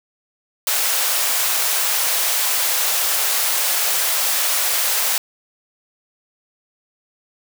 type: high-pass noise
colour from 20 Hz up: white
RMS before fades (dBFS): -19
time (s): 0.67-5.18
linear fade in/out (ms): 2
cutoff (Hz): 510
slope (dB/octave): 24
effects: none